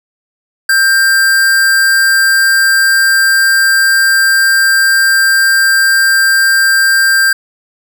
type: tone with amplitude modulation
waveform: square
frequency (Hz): 1575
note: G6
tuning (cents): +8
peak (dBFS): -6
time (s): 0.69-7.33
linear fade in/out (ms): 5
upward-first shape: sine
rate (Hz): 226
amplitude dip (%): 30
effects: none